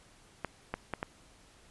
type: clicks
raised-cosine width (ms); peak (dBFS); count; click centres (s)
0.5; -18; 4; 0.447 / 0.74 / 0.937 / 1.029
effects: pink hiss -60 dBFS RMS until 1.7 s + resampled to 24000 Hz